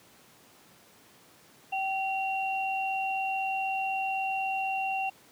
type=tone pair together; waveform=sine; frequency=771 / 2748 Hz; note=G5 / F7; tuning=-29 / -29 cents; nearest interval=octave + minor seventh; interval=2200 cents; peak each=-29 / -33 dBFS; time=1.72-5.1 s; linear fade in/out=10 ms; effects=pink hiss -57 dBFS RMS until 5.31 s + high-pass 150 Hz 12 dB/octave